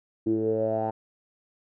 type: tone with low-pass filter sweep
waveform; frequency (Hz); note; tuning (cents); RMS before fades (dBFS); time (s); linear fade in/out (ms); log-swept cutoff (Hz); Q
10% pulse; 110; A2; 0; -26; 0.26-0.91; 10; 310 to 860; 7.3
effects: none